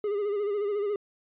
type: tone with vibrato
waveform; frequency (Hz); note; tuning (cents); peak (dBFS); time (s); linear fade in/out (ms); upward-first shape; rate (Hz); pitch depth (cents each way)
triangle; 410.2; G#4; -21; -24; 0.04-0.96; 2; sine; 14; 58
effects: resampled to 8000 Hz